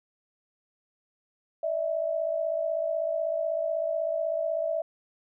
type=tone pair together; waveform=sine; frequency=597.9 / 654 Hz; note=D5 / E5; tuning=+31 / -14 cents; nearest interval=major second; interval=155 cents; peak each=-31 / -27 dBFS; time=1.63-4.82 s; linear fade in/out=5 ms; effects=none